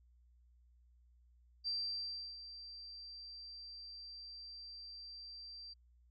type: tone with ADSR envelope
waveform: sine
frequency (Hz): 4699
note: D8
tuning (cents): 0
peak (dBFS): -35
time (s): 1.64-5.74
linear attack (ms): 33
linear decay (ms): 690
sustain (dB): -13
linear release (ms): 14
effects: added 60 Hz sine -64 dBFS peak until 6.1 s + AAC 64 kbps